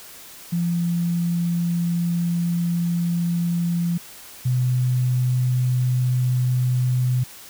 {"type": "tone pair in turn", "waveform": "sine", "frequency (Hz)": [171.6, 126.03], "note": ["F3", "B2"], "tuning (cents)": [-30, 36], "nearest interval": "perfect fourth", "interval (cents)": 534, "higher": "first", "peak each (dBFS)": [-19, -17], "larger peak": "second", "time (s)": [[0.52, 3.98], [4.45, 7.24]], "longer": "first", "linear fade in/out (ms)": 10, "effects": ["white hiss -42 dBFS RMS until 7.49 s"]}